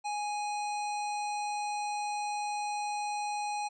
harmonic tone, 830.6 Hz, G#5, in tune, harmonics 1 / 3 / 5 / 7 / 9 / 10, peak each -32 / -42 / -46 / -49 / -51 / -52 dBFS, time 0.04-3.69 s, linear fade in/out 20 ms, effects none

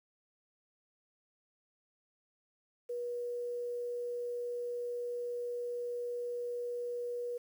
sine tone with quantisation, 483.3 Hz, B4, 38 cents flat, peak -35 dBFS, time 2.89-7.38 s, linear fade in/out 10 ms, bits 10, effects none

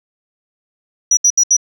sine tone bursts, 5850 Hz, F#8, 21 cents flat, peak -6 dBFS, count 4, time 1.11-1.567 s, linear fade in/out 5 ms, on 61 ms, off 71 ms, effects tanh soft clip ceiling -5 dBFS

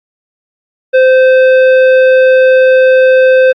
sine tone with hard clipping, 518 Hz, C5, 17 cents flat, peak -5 dBFS, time 0.93-3.53 s, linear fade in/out 20 ms, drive 12 dB, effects low-pass 3000 Hz 12 dB/octave + AAC 64 kbps

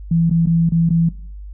sine tone with dropouts, 166.7 Hz, E3, 20 cents sharp, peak -12 dBFS, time 0.11-1.09 s, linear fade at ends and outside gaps 5 ms, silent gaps 0.297-0.31 / 0.459-0.47 / 0.692-0.72 / 0.892-0.904 s, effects noise-tail reverb RT60 0.5 s tail -19 dB re dry + added 50 Hz sine -30 dBFS peak until 1.53 s

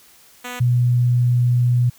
5% pulse / sine tone pair in turn, 246.9 / 122.39 Hz, B3 / B2, 0 / -15 cents, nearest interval octave, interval 1215 cents, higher first, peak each -17 / -13 dBFS, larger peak second, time 0.44-0.6 / 0.6-1.9 s, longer second, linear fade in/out 10 ms, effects white hiss -50 dBFS RMS until 1.98 s

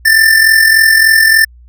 square tone with amplitude modulation, 1781 Hz, A6, 21 cents sharp, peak -3 dBFS, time 0.05-1.45 s, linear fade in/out 10 ms, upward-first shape sine, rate 43.4 Hz, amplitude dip 55%, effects added 60 Hz sine -36 dBFS peak until 1.68 s

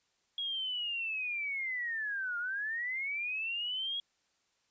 sine linear two-way sweep, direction down then up, 3322 to 1396.9 to 3322 Hz, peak -33 dBFS, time 0.38-4 s, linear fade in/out 2 ms, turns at 2.38 s, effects white hiss -75 dBFS RMS until 4.7 s + resampled to 16000 Hz

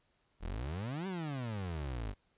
30% pulse exponential two-way sweep, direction up then down, 35.87 to 197.1 to 47.54 Hz, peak -34 dBFS, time 0.4-2.15 s, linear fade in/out 50 ms, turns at 1.07 s, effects pink hiss -75 dBFS RMS until 2.37 s + resampled to 8000 Hz

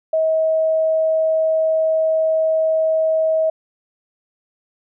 sine tone, 638 Hz, D#5, 43 cents sharp, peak -14 dBFS, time 0.13-3.5 s, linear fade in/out 5 ms, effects none

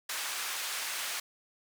pink band-pass noise, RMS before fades -36 dBFS, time 0.09-1.2 s, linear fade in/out 5 ms, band 1300 to 15000 Hz, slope 12 dB/octave, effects none

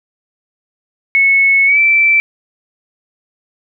sine tone with pitch glide, 2200 to 2331 Hz, C#7 to D7, -14 to -14 cents, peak -7 dBFS, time 1.15-2.2 s, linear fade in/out 0 ms, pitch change +100 cents, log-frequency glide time 1.66-1.79 s, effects none

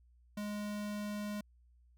square tone, 207.7 Hz, G#3, in tune, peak -38 dBFS, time 0.37-1.41 s, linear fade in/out 5 ms, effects added 60 Hz sine -62 dBFS peak until 1.97 s

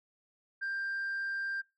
sine tone, 1586 Hz, G6, 20 cents sharp, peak -31 dBFS, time 0.61-1.62 s, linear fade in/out 20 ms, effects noise-tail reverb RT60 0.2 s tail -19 dB re dry + tanh soft clip ceiling -31 dBFS

